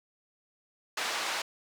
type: band-pass noise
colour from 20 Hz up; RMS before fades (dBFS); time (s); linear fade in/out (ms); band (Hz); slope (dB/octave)
pink; -33; 0.97-1.42; 5; 810 to 6000; 12
effects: none